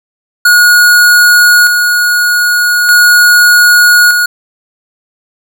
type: tone with tremolo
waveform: square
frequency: 1447 Hz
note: F#6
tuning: 39 cents flat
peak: -3 dBFS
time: 0.45-4.26 s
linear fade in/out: 5 ms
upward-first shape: square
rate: 0.41 Hz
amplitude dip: 40%
effects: none